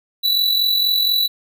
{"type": "tone with amplitude modulation", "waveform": "square", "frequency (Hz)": 3951, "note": "B7", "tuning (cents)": 0, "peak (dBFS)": -13, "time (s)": [0.23, 1.28], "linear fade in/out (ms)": 20, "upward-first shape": "sine", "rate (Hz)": 44.2, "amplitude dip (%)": 50, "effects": []}